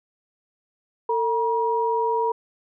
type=tone pair together; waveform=sine; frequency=450.7 / 955 Hz; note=A4 / A#5; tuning=+42 / +42 cents; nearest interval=octave + minor second; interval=1300 cents; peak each=-23 / -22 dBFS; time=1.09-2.32 s; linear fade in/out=5 ms; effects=none